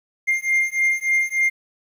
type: beating tone pair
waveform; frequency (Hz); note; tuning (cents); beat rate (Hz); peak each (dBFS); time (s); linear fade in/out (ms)
triangle; 2109 / 2112.4; C7 / C7; +13 / +16; 3.4; -19; 0.27-1.5; 20
effects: 9-bit